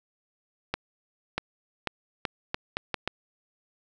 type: accelerating click train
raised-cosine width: 0.3 ms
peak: -11 dBFS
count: 8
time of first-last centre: 0.74-3.076 s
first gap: 640 ms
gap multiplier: 0.77
effects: none